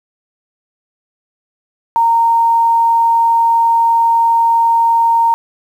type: tone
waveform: sine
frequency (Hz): 923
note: A#5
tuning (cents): -17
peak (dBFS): -8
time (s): 1.96-5.34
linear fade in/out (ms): 0
effects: 7-bit